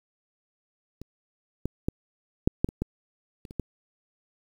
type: clicks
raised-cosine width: 3 ms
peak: -27 / -15 / -12 / -6 / -8 / -21 / -14 / -29 / -28 / -15 dBFS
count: 10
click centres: 1.016 / 1.656 / 1.885 / 2.475 / 2.645 / 2.689 / 2.82 / 3.452 / 3.509 / 3.597 s
effects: 8-bit